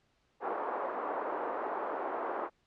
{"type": "band-pass noise", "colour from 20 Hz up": "white", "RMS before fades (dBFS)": -36, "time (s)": [0.4, 2.5], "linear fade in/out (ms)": 50, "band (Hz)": [350, 1100], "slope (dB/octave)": 24, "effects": ["pink hiss -73 dBFS RMS until 2.66 s", "low-pass 5000 Hz 12 dB/octave"]}